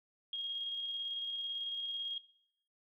sine tone with tremolo, 3261 Hz, G#7, 32 cents flat, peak -36 dBFS, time 0.33-2.18 s, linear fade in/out 2 ms, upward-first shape square, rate 18 Hz, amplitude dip 25%, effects noise-tail reverb RT60 0.7 s tail -20 dB re dry

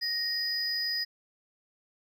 triangle tone pair together, 1864.7 / 4973 Hz, A#6 / D#8, 0 / -2 cents, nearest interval octave + perfect fourth, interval 1698 cents, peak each -34 / -28 dBFS, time 0.01-1.05 s, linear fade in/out 20 ms, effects none

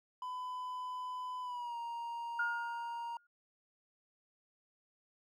triangle tone with pitch glide, 1004 to 936.8 Hz, B5 to A#5, +28 to +8 cents, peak -37 dBFS, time 0.22-3.17 s, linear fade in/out 2 ms, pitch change -120 cents, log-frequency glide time 1.42-1.77 s
sine tone with exponential decay, 1423 Hz, F6, 32 cents sharp, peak -30 dBFS, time 2.39-3.27 s, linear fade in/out 5 ms, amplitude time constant 190 ms
effects none

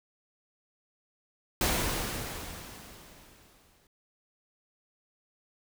pink noise with exponential decay, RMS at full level -26 dBFS, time 1.61-3.87 s, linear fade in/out 2 ms, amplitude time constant 490 ms, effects none

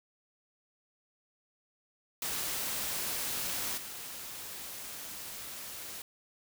white noise with level steps, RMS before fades -35 / -43 dBFS, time 2.22-6.02 s, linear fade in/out 2 ms, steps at 3.77 s, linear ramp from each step 10 ms, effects none

